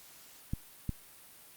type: clicks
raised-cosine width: 5 ms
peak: -20 dBFS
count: 2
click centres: 0.535 / 0.893 s
effects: white hiss -55 dBFS RMS until 1.56 s + Opus 48 kbps